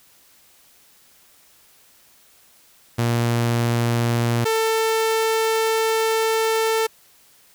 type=tone pair in turn; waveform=sawtooth; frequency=118 / 445.5 Hz; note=A#2 / A4; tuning=+22 / +22 cents; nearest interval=octave + major seventh; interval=2300 cents; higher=second; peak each=-14 / -14 dBFS; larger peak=neither; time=2.98-4.45 / 4.45-6.87 s; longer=second; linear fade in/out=10 ms; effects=white hiss -54 dBFS RMS until 7.54 s